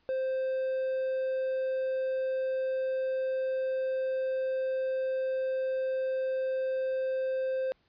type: tone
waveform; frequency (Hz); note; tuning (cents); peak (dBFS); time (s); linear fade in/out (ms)
triangle; 523.3; C5; 0; -26; 0.09-7.72; 0
effects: pink hiss -70 dBFS RMS until 7.88 s + resampled to 11025 Hz